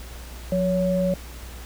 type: tone pair together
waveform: sine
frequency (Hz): 179.11 / 560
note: F3 / C#5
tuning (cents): +44 / +18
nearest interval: octave + minor sixth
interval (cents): 1974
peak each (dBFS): -22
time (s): 0.52-1.14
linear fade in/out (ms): 2
effects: added 60 Hz sine -37 dBFS peak until 1.65 s + pink hiss -43 dBFS RMS until 1.65 s